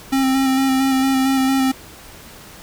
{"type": "tone with vibrato", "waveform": "square", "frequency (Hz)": 266, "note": "C4", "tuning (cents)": 29, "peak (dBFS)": -15, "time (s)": [0.12, 1.72], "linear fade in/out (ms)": 10, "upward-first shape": "square", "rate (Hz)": 4.4, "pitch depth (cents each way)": 17, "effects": ["pink hiss -40 dBFS RMS until 2.62 s"]}